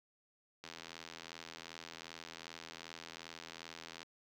click train, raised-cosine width 0.2 ms, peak -29 dBFS, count 281, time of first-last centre 0.64-4.03 s, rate 82.6 Hz, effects high-pass 100 Hz 12 dB/octave + 10-bit

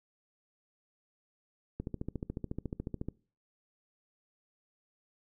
click train, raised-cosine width 3 ms, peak -23 dBFS, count 19, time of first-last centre 1.8-3.086 s, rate 14 Hz, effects noise-tail reverb RT60 0.4 s tail -23 dB re dry

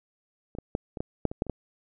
clicks, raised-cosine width 2 ms, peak -28 / -21 / -13 / -22 / -16 / -10 / -22 / -11 / -28 / -15 dBFS, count 10, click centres 0.551 / 0.586 / 0.751 / 0.972 / 1.005 / 1.253 / 1.315 / 1.421 / 1.467 / 1.497 s, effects none

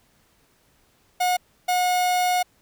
45% pulse tone bursts at uneven times, 724 Hz, F#5, 38 cents flat, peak -19 dBFS, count 2, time 1.2-1.37 / 1.68-2.43 s, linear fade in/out 10 ms, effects pink hiss -62 dBFS RMS until 2.61 s

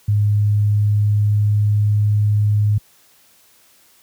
sine tone with pitch glide, 103.83 to 104.55 Hz, G#2 to G#2, 0 to +12 cents, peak -12 dBFS, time 0.08-2.78 s, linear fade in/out 5 ms, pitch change +12 cents, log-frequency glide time 0.25-2.13 s, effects white hiss -53 dBFS RMS until 4.02 s + high-pass 60 Hz 12 dB/octave

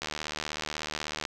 click train, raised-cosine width 0.2 ms, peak -15 dBFS, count 95, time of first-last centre 0.02-1.252 s, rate 76.3 Hz, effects none

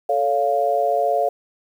sine chord, A augmented, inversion none, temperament equal with one note detuned, 440 / 562.4 / 698.5 Hz, A4 / C#5 / E#5, 0 / +25 / 0 cents, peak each -24 / -21 / -19 dBFS, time 0.09-1.29 s, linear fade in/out 5 ms, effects 8-bit

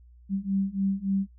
sine beating tone pair, 193.2 / 196.7 Hz, G3 / G3, -25 / +6 cents, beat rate 3.5 Hz, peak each -28 / -27 dBFS, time 0.29-1.27 s, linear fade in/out 50 ms, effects noise-tail reverb RT60 0.1 s tail -24 dB re dry + added 60 Hz sine -50 dBFS peak until 1.38 s

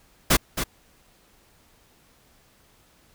pink noise with echo, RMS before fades -17 dBFS, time 0.3-0.37 s, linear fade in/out 10 ms, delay 270 ms, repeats 1, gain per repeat -9 dB, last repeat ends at 0.64 s, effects pink hiss -59 dBFS RMS until 3.14 s

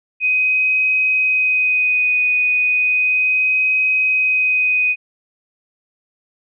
sine tone with vibrato, 2505 Hz, D#7, 11 cents sharp, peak -13 dBFS, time 0.2-4.96 s, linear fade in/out 50 ms, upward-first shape sine, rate 0.34 Hz, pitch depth 13 cents each way, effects none

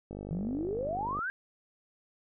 click train, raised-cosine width 2 ms, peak -27 dBFS, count 55, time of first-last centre 0.11-1.19 s, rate 50 Hz
sine exponential sweep, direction up, 155.7 to 1636 Hz, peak -31 dBFS, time 0.31-1.3 s, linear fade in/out 0 ms
effects none

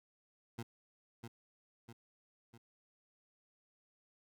20% pulse tone with echo, 116.54 Hz, A#2, in tune, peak -36 dBFS, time 0.58-0.63 s, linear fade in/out 10 ms, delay 650 ms, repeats 3, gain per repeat -5 dB, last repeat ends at 2.58 s, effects none

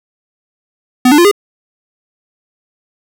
square tone with pitch steps, 251.4 / 295.5 / 347.4 / 408.4 Hz, B3 / D4 / F4 / G#4, +31 / +11 / -9 / -29 cents, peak -5 dBFS, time 1.05-1.314 s, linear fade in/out 5 ms, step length 66 ms, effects none

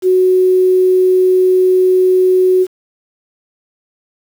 sine tone with quantisation, 370 Hz, F#4, in tune, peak -7 dBFS, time 0.02-2.67 s, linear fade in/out 50 ms, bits 6, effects none

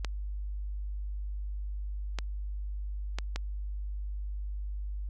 clicks, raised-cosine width 0.2 ms, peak -17 dBFS, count 4, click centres 0.047 / 2.187 / 3.186 / 3.36 s, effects added 50 Hz sine -33 dBFS peak until 5.09 s

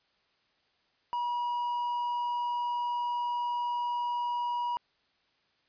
triangle tone, 964 Hz, B5, 42 cents flat, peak -27 dBFS, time 1.13-4.77 s, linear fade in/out 0 ms, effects white hiss -71 dBFS RMS until 5.68 s + resampled to 11025 Hz

